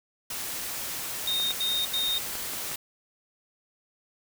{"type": "noise", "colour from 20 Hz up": "white", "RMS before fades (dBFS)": -34, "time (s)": [0.3, 2.76], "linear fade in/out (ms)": 5}
{"type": "tone bursts", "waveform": "sine", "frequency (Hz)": 3695, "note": "A#7", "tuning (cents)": -16, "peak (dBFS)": -25, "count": 3, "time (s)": [1.27, 2.184], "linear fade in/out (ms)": 5, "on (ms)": 250, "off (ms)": 82}
{"type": "clicks", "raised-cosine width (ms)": 0.5, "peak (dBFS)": [-24, -22, -21, -24, -24], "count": 5, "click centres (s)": [1.4, 1.507, 2.354, 2.535, 2.715]}
{"effects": []}